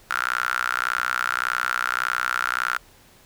sawtooth tone with high-pass filter, 61.74 Hz, B1, in tune, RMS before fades -25 dBFS, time 0.1-2.78 s, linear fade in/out 0 ms, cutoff 1400 Hz, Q 9, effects pink hiss -53 dBFS RMS until 3.25 s

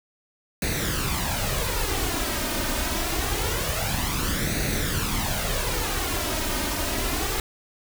pink noise with flanger, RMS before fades -26 dBFS, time 0.62-7.4 s, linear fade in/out 2 ms, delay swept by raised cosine 0.47 to 3.27 ms, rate 0.25 Hz, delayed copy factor +0.6, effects none

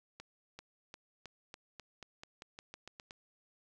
accelerating click train, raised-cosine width 0.2 ms, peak -30 dBFS, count 14, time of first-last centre 0.2-3.109 s, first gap 390 ms, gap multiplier 0.9, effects 11-bit

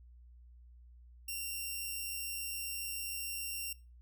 5% pulse tone pair together, 2672 / 2767 Hz, E7 / F7, +23 / -17 cents, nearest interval minor second, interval 60 cents, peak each -37 / -29 dBFS, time 1.28-3.73 s, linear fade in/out 5 ms, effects noise-tail reverb RT60 0.3 s tail -22 dB re dry + added 60 Hz sine -54 dBFS peak until 4.01 s

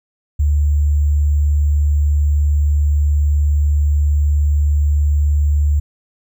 sine tone with sample-and-hold, 73.42 Hz, D2, in tune, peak -11 dBFS, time 0.39-5.8 s, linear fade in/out 10 ms, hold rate 7350 Hz, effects none

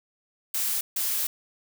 blue noise bursts at uneven times, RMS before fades -27 dBFS, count 2, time 0.54-0.81 / 0.96-1.27 s, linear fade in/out 5 ms, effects none

